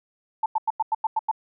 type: tone bursts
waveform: sine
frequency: 882 Hz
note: A5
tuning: 4 cents sharp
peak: -19 dBFS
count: 8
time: 0.43-1.314 s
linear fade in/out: 5 ms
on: 30 ms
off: 92 ms
effects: none